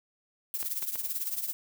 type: noise with tremolo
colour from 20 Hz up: violet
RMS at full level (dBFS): -30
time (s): 0.54-1.53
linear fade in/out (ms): 0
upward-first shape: triangle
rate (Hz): 18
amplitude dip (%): 80
type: clicks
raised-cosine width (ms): 0.3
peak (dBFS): -25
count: 3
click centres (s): 0.628 / 0.826 / 0.956
effects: none